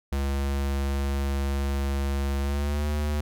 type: tone with pitch glide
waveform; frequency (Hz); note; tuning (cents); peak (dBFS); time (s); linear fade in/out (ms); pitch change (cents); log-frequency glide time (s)
square; 69.3 to 74.27; C#2 to D2; 0 to +20; -25; 0.12-3.21; 5; +120; 2.4-2.87
effects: none